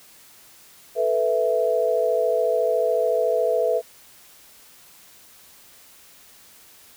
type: chord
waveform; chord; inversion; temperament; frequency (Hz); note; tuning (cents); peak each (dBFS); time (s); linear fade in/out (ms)
sine; A suspended second; none; equal; 440 / 493.9 / 659.3; A4 / B4 / E5; 0 / 0 / 0; -24 / -22 / -22; 0.95-3.82; 50
effects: white hiss -50 dBFS RMS until 6.96 s